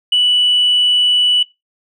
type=tone; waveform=sine; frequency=2960 Hz; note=F#7; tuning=in tune; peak=-8 dBFS; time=0.12-1.43 s; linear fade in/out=5 ms; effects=noise-tail reverb RT60 0.2 s tail -20 dB re dry + tanh soft clip ceiling -6 dBFS